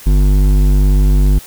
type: tone with hard clipping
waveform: sine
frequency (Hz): 49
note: G1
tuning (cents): 0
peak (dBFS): -9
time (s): 0.06-1.39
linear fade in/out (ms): 10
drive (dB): 12
effects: white hiss -36 dBFS RMS until 1.46 s